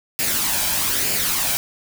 white noise with flanger, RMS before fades -21 dBFS, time 0.19-1.57 s, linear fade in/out 0 ms, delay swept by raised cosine 0.41 to 1.28 ms, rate 1.1 Hz, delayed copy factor +0.5, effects none

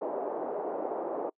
pink band-pass noise, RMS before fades -34 dBFS, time 0.01-1.3 s, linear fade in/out 10 ms, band 370 to 790 Hz, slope 24 dB/octave, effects noise-tail reverb RT60 0.1 s tail -26 dB re dry

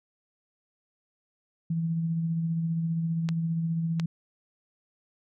sine tone with tremolo, 164.81 Hz, E3, in tune, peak -24 dBFS, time 1.7-4.06 s, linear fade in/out 5 ms, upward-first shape sine, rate 15 Hz, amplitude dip 30%
clicks, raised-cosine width 0.2 ms, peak -17 dBFS, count 2, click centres 3.289 / 3.998 s
effects none

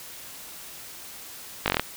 slowing click train, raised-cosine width 0.3 ms, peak -5 dBFS, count 7, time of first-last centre 1.66-1.796 s, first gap 19 ms, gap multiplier 1.07, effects white hiss -42 dBFS RMS until 1.96 s

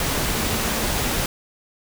sine tone in noise, 222.7 Hz, A3, 21 cents sharp, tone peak -31 dBFS, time 0.38-0.92 s, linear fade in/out 2 ms, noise pink, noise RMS -23 dBFS, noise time 0-1.26 s, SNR -11 dB, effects none

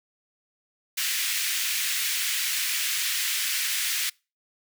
pink high-pass noise, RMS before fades -27 dBFS, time 0.97-4.1 s, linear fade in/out 10 ms, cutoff 1900 Hz, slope 24 dB/octave, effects noise-tail reverb RT60 0.3 s tail -26 dB re dry

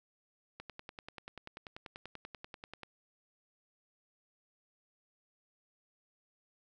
click train, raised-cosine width 0.3 ms, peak -29 dBFS, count 24, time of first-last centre 0.6-2.833 s, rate 10.3 Hz, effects none

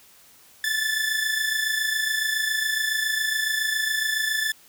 sawtooth tone pair together, 1732.8 / 1760 Hz, A6 / A6, -27 / 0 cents, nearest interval unison, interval 27 cents, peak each -22 / -22 dBFS, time 0.64-4.52 s, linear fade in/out 2 ms, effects white hiss -53 dBFS RMS until 4.68 s

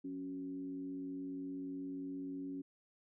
sine tone with frequency modulation, 277.2 Hz, C#4, in tune, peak -40 dBFS, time 0.04-2.62 s, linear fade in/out 10 ms, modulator 96.8 Hz, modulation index 0.48, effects none

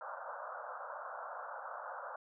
white band-pass noise, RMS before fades -45 dBFS, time 0.01-2.16 s, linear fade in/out 2 ms, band 510 to 1500 Hz, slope 96 dB/octave, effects none

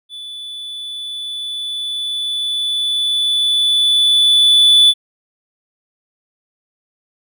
triangle tone with level ramp, 3473 Hz, A7, 23 cents flat, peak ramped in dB -27 to -4 dBFS, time 0.09-4.94 s, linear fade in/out 50 ms, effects none

